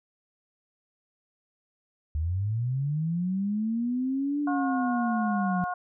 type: linear two-way sweep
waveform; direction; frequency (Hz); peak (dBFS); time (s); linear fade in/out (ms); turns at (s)
sine; up then down; 73 to 293.7 to 177.3; -25; 2.15-5.64; 0; 4.41
type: harmonic tone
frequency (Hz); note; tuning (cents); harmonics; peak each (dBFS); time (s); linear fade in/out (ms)
360; F#4; -47; 2 / 3 / 4; -30 / -34 / -36; 4.47-5.74; 5
effects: none